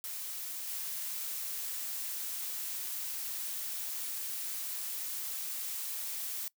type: noise with level steps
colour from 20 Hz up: blue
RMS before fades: -40 / -38 dBFS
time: 0.04-6.48 s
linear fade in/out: 0 ms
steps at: 0.67 s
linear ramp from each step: 5 ms
effects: noise-tail reverb RT60 0.1 s tail -22 dB re dry